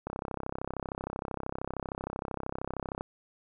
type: click train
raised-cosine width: 1 ms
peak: -20 dBFS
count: 98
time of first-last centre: 0.07-3.009 s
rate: 33 Hz
effects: none